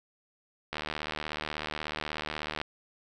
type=click train; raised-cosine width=0.3 ms; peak=-17 dBFS; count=145; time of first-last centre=0.73-2.615 s; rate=76.4 Hz; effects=none